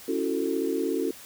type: chord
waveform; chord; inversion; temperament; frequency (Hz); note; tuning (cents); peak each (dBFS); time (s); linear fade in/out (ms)
sine; F# minor seventh; second; just; 277.5 / 333 / 370 / 444; C#4 / E4 / F#4 / A4; +2 / +18 / 0 / +16; -30; 0.08-1.11; 5
effects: white hiss -46 dBFS RMS until 1.25 s